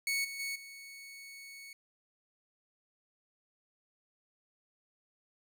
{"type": "tone with level steps", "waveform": "sawtooth", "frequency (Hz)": 2217, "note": "C#7", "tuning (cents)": 0, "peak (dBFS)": [-27, -37, -32, -44], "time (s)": [0.07, 1.73], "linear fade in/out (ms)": 2, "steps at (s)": [0.24, 0.39, 0.55], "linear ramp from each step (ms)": 10, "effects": []}